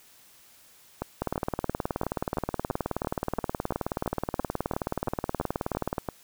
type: two click trains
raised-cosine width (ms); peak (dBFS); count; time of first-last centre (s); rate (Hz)
1; -13 / -15; 91 / 16; 1.22-5.982 / 1.02-6.088; 18.9 / 2.96
effects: white hiss -56 dBFS RMS until 6.23 s